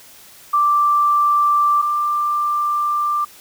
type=tone pair in turn; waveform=sine; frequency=1174.7 / 1184.2 Hz; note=D6 / D6; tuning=0 / +14 cents; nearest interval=unison; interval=14 cents; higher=second; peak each=-12 / -16 dBFS; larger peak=first; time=0.53-1.82 / 1.82-3.25 s; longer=second; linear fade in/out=10 ms; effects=white hiss -44 dBFS RMS until 3.4 s